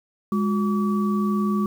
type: tone cluster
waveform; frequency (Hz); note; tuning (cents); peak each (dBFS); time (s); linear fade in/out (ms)
sine; 205.8 / 361.2 / 1146; G#3 / F#4 / D6; -16 / -42 / -43; -20 / -29 / -29; 0.32-1.66; 2
effects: 8-bit